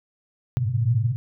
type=band-pass noise; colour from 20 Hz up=pink; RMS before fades=-22 dBFS; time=0.57-1.16 s; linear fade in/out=0 ms; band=110 to 130 Hz; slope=96 dB/octave; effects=none